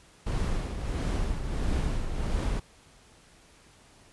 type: noise with tremolo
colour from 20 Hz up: brown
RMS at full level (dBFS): -26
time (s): 0.26-2.6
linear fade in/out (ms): 10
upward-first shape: triangle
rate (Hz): 1.5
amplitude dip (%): 60
effects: pink hiss -57 dBFS RMS until 4.12 s + resampled to 24000 Hz